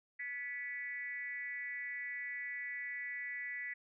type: tone with frequency modulation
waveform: sine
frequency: 1969 Hz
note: B6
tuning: 6 cents flat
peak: -39 dBFS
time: 0.19-3.74 s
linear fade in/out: 10 ms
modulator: 261 Hz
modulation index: 0.72
effects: none